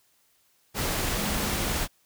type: tone in noise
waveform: sine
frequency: 205.6 Hz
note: G#3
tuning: 17 cents flat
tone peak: -35 dBFS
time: 1.13-1.73 s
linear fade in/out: 50 ms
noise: pink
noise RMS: -28 dBFS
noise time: 0.74-1.88 s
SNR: -10 dB
effects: white hiss -66 dBFS RMS until 2.05 s